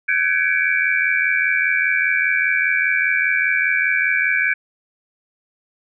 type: tone cluster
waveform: sine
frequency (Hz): 1523 / 1663 / 2265 / 2350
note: F#6 / G#6 / C#7 / D7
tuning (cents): +50 / +2 / +37 / +1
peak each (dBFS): -21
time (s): 0.08-4.54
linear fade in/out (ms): 10
effects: none